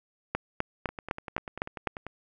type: two click trains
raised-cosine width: 0.5 ms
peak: -12 / -22 dBFS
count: 7 / 13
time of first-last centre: 0.35-1.873 / 0.89-2.066 s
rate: 3.94 / 10.2 Hz
effects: none